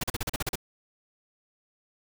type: noise bursts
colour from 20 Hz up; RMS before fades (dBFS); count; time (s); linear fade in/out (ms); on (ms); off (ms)
pink; -29; 9; 0.01-0.556; 5; 26; 39
effects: none